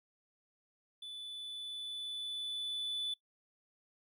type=tone with level ramp; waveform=triangle; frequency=3483 Hz; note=A7; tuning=18 cents flat; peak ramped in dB=-42 to -32 dBFS; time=1.02-3.14 s; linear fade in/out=5 ms; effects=noise-tail reverb RT60 0.1 s tail -20 dB re dry + tanh soft clip ceiling -28 dBFS